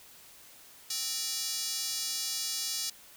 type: tone with high-pass filter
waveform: square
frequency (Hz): 261.6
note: C4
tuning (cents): 0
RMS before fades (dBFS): -34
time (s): 0.9-2.9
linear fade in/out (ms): 5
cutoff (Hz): 5000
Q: 1.9
effects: white hiss -54 dBFS RMS until 3.16 s